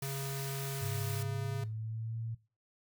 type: high-pass noise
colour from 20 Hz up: white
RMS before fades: -44 dBFS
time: 0.02-1.23 s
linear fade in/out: 5 ms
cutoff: 1000 Hz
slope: 24 dB/octave
type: tone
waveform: square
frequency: 137 Hz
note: C#3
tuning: 20 cents flat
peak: -37 dBFS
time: 0.02-1.64 s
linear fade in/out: 5 ms
type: tone with pitch glide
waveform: sine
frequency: 104.2 to 113.63 Hz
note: G#2 to A#2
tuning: +6 to -44 cents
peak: -36 dBFS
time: 0.81-2.35 s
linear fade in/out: 10 ms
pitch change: +150 cents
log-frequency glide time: 1.12-2.17 s
effects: noise-tail reverb RT60 0.3 s tail -17 dB re dry